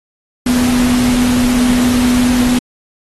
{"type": "tone in noise", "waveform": "sine", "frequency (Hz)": 246.9, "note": "B3", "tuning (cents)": 0, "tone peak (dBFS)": -10, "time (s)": [0.46, 2.59], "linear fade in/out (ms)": 5, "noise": "pink", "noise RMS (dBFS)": -20, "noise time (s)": [0.46, 2.59], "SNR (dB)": 7, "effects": ["AAC 32 kbps"]}